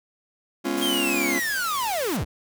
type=chord; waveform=40% pulse; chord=C# dominant seventh; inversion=second; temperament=just; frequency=207.9 / 249.5 / 277.2 / 346.5 Hz; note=G#3 / B3 / C#4 / E#4; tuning=+2 / +18 / 0 / -14 cents; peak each=-32 / -31 / -27 / -27 dBFS; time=0.64-1.4 s; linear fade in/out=20 ms
type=noise; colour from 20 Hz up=white; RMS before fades=-35 dBFS; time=0.77-2.17 s; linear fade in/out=5 ms
type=linear sweep; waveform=45% pulse; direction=down; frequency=3253 to 32.7 Hz; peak=-24 dBFS; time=0.81-2.25 s; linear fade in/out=20 ms
effects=none